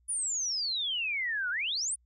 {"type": "exponential two-way sweep", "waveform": "sine", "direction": "down then up", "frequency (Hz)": [9956, 1400, 9956], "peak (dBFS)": -29, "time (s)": [0.08, 1.96], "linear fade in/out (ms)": 20, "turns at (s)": 1.5, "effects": ["added 60 Hz sine -64 dBFS peak until 2.05 s"]}